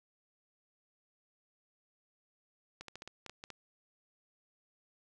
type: clicks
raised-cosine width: 0.2 ms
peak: -28 dBFS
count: 9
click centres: 2.81 / 2.883 / 2.956 / 3.021 / 3.076 / 3.263 / 3.296 / 3.439 / 3.503 s
effects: none